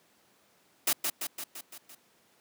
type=noise with echo; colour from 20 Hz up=white; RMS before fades=-26 dBFS; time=0.87-0.93 s; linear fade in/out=5 ms; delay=170 ms; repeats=6; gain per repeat=-4 dB; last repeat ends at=1.95 s; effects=pink hiss -65 dBFS RMS until 2.4 s + high-pass 200 Hz 12 dB/octave